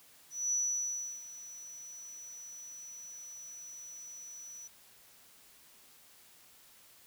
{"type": "tone with ADSR envelope", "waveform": "sine", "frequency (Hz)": 5920, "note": "F#8", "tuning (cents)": 0, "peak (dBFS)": -28, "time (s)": [0.3, 4.68], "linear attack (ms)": 220, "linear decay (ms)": 690, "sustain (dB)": -17, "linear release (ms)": 12, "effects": ["white hiss -60 dBFS RMS until 7.06 s"]}